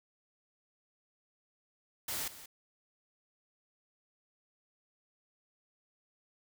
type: noise with echo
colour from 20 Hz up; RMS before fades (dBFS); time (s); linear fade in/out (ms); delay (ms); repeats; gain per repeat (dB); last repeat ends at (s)
white; -37; 2.08-2.28; 5; 180; 1; -14; 2.46
effects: none